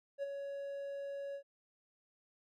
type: tone with ADSR envelope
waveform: triangle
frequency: 559 Hz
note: C#5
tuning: 14 cents sharp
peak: -32 dBFS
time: 0.18-1.43 s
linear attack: 48 ms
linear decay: 22 ms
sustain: -6 dB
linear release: 83 ms
effects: none